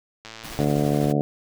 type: click train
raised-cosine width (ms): 0.2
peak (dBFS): -21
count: 45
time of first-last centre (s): 0.25-0.643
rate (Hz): 112
type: noise with tremolo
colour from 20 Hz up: pink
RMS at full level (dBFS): -36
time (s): 0.43-1.13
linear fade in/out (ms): 20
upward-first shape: triangle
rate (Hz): 12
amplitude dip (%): 30
type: harmonic tone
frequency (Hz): 72.8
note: D2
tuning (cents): -15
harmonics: 2 / 3 / 4 / 5 / 6 / 7 / 8 / 9 / 10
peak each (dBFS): -23 / -26 / -25 / -33 / -28 / -32 / -30 / -34 / -32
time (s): 0.59-1.21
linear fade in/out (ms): 0
effects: none